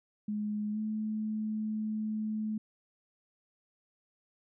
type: tone with pitch glide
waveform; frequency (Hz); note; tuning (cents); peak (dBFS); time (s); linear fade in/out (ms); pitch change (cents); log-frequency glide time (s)
sine; 210 to 215.7; G#3 to A3; +19 to -34; -31; 0.28-2.58; 5; +47; 0.72-0.78
effects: none